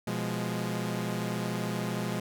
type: chord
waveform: sawtooth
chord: F diminished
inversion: second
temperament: equal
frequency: 123.47 / 174.61 / 207.7 Hz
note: Cb3 / F3 / Ab3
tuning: 0 / 0 / 0 cents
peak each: -31 / -31 / -30 dBFS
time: 0.07-2.2 s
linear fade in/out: 5 ms
effects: none